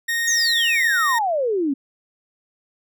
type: tone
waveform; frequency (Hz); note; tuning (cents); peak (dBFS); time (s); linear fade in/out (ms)
40% pulse; 1857; A#6; -7; -19; 0.08-1.19; 10
type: exponential sweep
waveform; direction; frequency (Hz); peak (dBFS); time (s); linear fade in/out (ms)
sine; down; 6870 to 261.6; -18; 0.27-1.74; 10
effects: none